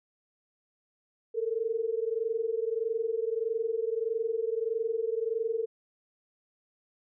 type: tone pair together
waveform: sine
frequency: 440 / 461.6 Hz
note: A4 / A#4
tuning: 0 / -17 cents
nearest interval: minor second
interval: 83 cents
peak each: -31 / -30 dBFS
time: 1.34-5.66 s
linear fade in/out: 20 ms
effects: none